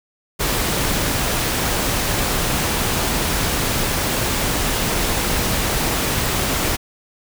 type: noise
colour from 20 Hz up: pink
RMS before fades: -20 dBFS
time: 0.39-6.77 s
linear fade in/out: 20 ms
effects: none

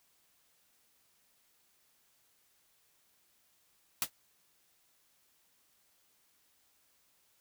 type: noise with exponential decay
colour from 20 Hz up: white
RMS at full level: -26 dBFS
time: 4.02-4.1 s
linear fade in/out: 1 ms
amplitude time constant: 16 ms
effects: white hiss -71 dBFS RMS until 7.4 s

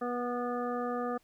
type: harmonic tone with a mistuned harmonic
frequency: 243.7 Hz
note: B3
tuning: 23 cents flat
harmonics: 1 / 2 / 3 / 5 / 6 / 7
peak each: -36 / -35 / -38 / -38 / -51 / -49 dBFS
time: 0.01-1.18 s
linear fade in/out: 10 ms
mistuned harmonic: 7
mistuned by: +26 cents
effects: pink hiss -69 dBFS RMS until 1.23 s

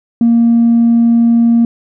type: tone with tanh clipping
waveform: triangle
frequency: 233.1 Hz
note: A#3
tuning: in tune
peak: -6 dBFS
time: 0.21-1.65 s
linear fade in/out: 2 ms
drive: 5 dB
effects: none

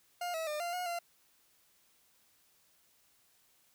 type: tone with pitch steps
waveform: 40% pulse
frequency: 707 / 646 / 602 / 694 / 721 / 690 Hz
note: F5 / E5 / D5 / F5 / F#5 / F5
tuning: +21 / -35 / +43 / -11 / -45 / -21 cents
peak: -34 dBFS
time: 0.21-0.99 s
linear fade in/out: 5 ms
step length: 130 ms
effects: white hiss -69 dBFS RMS until 3.74 s

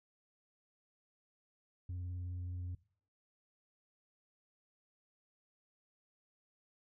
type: tone with vibrato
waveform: sine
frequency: 89.5 Hz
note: F2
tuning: 43 cents sharp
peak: -36 dBFS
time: 1.89-2.75 s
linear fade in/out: 5 ms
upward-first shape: sine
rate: 19 Hz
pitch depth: 20 cents each way
effects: noise-tail reverb RT60 0.5 s tail -21 dB re dry + tanh soft clip ceiling -38 dBFS

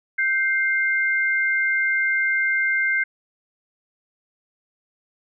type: tone pair together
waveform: sine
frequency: 1560 / 2100 Hz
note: G6 / C7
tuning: -9 / +6 cents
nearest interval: perfect fourth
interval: 515 cents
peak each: -21 dBFS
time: 0.18-3.04 s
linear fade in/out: 10 ms
effects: none

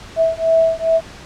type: beating tone pair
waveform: sine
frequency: 652 / 654.4 Hz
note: E5 / E5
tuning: -19 / -13 cents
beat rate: 2.4 Hz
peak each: -15 dBFS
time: 0.16-1.01 s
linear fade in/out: 50 ms
effects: pink hiss -37 dBFS RMS until 1.25 s + low-pass 6000 Hz 12 dB/octave

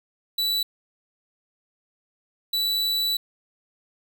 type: tone bursts at uneven times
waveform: 45% pulse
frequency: 3951 Hz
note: B7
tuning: in tune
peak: -22 dBFS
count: 2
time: 0.38-0.63 / 2.53-3.17 s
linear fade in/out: 5 ms
effects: none

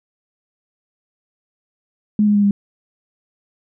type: tone with pitch steps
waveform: sine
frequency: 210.3 / 207.3 / 204.3 / 201.4 Hz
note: G#3 / G#3 / G#3 / G3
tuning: +22 / -3 / -28 / +47 cents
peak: -11 dBFS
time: 2.19-2.51 s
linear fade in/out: 2 ms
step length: 80 ms
effects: none

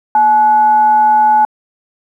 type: tone with frequency modulation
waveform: sine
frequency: 855 Hz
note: A5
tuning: 50 cents flat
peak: -6 dBFS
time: 0.15-1.45 s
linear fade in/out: 2 ms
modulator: 615 Hz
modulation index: 0.25
effects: high-pass 300 Hz 12 dB/octave + 8-bit

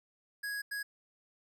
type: tone bursts at uneven times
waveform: square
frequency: 1661.2 Hz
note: G#6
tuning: in tune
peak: -36 dBFS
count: 2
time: 0.43-0.62 / 0.71-0.83 s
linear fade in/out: 10 ms
effects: none

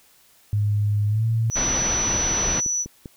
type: tone with pitch glide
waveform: sine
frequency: 103.83 to 113.23 Hz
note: G#2 to A#2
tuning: 0 to -50 cents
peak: -18 dBFS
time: 0.53-1.5 s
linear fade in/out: 0 ms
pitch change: +150 cents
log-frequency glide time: 1.08-1.25 s
type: tone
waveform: sine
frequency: 5930 Hz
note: F#8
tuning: 3 cents sharp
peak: -21 dBFS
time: 1.5-2.86 s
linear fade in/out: 50 ms
type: low-pass noise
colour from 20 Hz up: pink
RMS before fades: -27 dBFS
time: 1.55-2.61 s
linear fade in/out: 20 ms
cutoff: 5100 Hz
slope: 48 dB/octave
type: click train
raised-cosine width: 3 ms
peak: -22 dBFS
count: 7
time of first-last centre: 1.87-3.058 s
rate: 5.05 Hz
effects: white hiss -56 dBFS RMS until 3.16 s

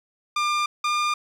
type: tone pair in turn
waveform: sawtooth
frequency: 1198 / 1204.2 Hz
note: D6 / D6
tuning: +34 / +43 cents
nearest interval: unison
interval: 9 cents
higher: second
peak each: -17 dBFS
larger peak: neither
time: 0.36-0.66 / 0.84-1.14 s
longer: neither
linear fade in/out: 5 ms
effects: low-pass 6000 Hz 12 dB/octave + 9-bit

